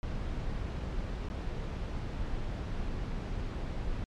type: noise with dropouts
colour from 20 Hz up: brown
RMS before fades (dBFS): -35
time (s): 0.03-4.04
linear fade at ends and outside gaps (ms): 0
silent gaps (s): 1.286-1.3
effects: low-pass 5000 Hz 12 dB/octave + MP3 96 kbps